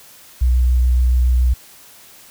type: tone with vibrato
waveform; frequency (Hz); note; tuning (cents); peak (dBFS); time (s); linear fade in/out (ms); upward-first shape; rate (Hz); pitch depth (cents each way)
sine; 62; B1; +7; -11; 0.41-1.54; 10; square; 7.1; 11
effects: white hiss -44 dBFS RMS until 2.3 s